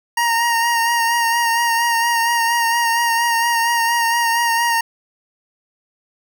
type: tone with vibrato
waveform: 25% pulse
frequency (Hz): 932.3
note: A#5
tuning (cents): 0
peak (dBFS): -11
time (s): 0.17-4.81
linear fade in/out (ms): 5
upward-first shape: sine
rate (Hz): 4.3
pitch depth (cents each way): 28
effects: none